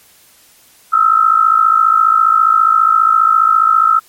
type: tone pair together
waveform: sine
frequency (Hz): 1281 / 1335.8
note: E6 / E6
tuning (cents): -50 / +23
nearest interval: minor second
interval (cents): 73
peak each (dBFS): -10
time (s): 0.92-4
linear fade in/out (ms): 20
effects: white hiss -47 dBFS RMS until 4.08 s + MP3 64 kbps

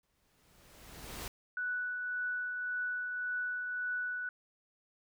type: noise with exponential growth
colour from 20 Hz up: pink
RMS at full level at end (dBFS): -40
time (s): 0.03-1.28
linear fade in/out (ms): 2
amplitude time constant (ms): 270
type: tone with tremolo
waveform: sine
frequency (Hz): 1481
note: F#6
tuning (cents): +1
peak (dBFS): -32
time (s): 1.57-4.29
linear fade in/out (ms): 2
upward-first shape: triangle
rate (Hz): 1.8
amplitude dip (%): 35
effects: none

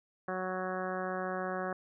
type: harmonic tone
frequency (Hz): 185.3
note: F#3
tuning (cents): +3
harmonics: 1 / 2 / 3 / 4 / 5 / 6 / 7 / 8 / 9 / 10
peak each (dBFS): -41 / -40 / -39 / -40 / -52 / -42 / -45 / -45 / -44 / -55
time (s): 0.28-1.73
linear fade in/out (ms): 2
effects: none

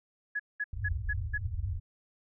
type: tone bursts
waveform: sine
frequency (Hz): 1685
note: G#6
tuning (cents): +25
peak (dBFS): -29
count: 5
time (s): 0.35-1.38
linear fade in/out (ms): 10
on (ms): 46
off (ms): 200
type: low-pass noise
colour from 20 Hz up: white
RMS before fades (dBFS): -34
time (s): 0.73-1.8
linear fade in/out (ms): 5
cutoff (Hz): 110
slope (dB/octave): 96
effects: none

